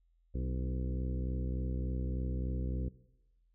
harmonic tone with a mistuned harmonic, 63.4 Hz, B1, 46 cents sharp, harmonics 1 / 2 / 3 / 4 / 5 / 6 / 7 / 8, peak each -34 / -40 / -44 / -46 / -48 / -50 / -51 / -52 dBFS, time 0.34-2.89 s, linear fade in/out 10 ms, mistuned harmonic 4, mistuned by +29 cents, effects noise-tail reverb RT60 0.9 s tail -19 dB re dry + added 42 Hz sine -67 dBFS peak until 3.54 s

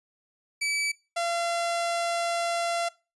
sawtooth tone pair in turn, 2300 / 683.8 Hz, D7 / F5, -37 / -37 cents, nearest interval octave + major sixth, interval 2100 cents, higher first, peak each -22 / -22 dBFS, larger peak neither, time 0.61-0.92 / 1.16-2.89 s, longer second, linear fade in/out 10 ms, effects noise-tail reverb RT60 0.3 s tail -22 dB re dry + resampled to 24000 Hz

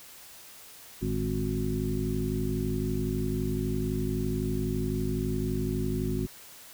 harmonic tone with a mistuned harmonic, 51.91 Hz, G#1, in tune, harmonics 1 / 2 / 3 / 4 / 5 / 7, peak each -34 / -34 / -34 / -34 / -34 / -34 dBFS, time 1.01-6.27 s, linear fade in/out 20 ms, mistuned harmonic 2, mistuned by +100 cents, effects white hiss -49 dBFS RMS until 6.73 s

